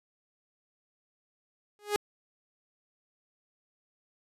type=tone with exponential growth; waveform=sawtooth; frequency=414.3 Hz; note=G#4; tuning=4 cents flat; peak=-18 dBFS; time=1.79-1.96 s; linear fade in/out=0 ms; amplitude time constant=35 ms; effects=resampled to 32000 Hz